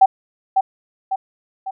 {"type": "tone with echo", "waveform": "sine", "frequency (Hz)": 770, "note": "G5", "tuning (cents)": -31, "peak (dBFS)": -5, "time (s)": [0.01, 0.06], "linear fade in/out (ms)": 10, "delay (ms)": 550, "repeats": 3, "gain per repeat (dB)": -6, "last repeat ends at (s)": 1.71, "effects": []}